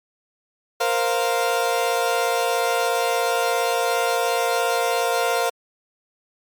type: chord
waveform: 30% pulse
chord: Bb suspended second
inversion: none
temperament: equal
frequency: 466.2 / 523.3 / 698.5 Hz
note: Bb4 / C5 / F5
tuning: 0 / 0 / 0 cents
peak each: -21 / -22 / -20 dBFS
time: 0.8-5.5 s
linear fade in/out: 10 ms
effects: MP3 96 kbps